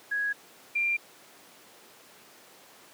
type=tone pair in turn; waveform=sine; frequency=1661.2 / 2381 Hz; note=G#6 / D7; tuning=0 / +23 cents; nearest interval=tritone; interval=623 cents; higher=second; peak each=-26 / -24 dBFS; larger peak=second; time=0.11-0.33 / 0.75-0.97 s; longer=neither; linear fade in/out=10 ms; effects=pink hiss -53 dBFS RMS until 2.93 s + high-pass 300 Hz 12 dB/octave